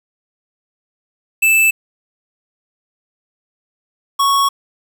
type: tone pair in turn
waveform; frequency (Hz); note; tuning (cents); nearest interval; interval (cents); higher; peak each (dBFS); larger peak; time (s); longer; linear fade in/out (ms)
square; 2637 / 1108.7; E7 / C#6; 0 / 0; octave + minor third; 1500; first; -10 / -12; first; 1.42-1.71 / 4.19-4.49; second; 10
effects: 7-bit